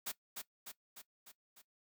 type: noise with echo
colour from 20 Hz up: white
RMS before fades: -40 dBFS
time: 0.06-0.12 s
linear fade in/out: 10 ms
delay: 300 ms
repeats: 5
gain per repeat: -4 dB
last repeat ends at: 1.62 s
effects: noise-tail reverb RT60 0.1 s tail -17 dB re dry + high-pass 200 Hz 12 dB/octave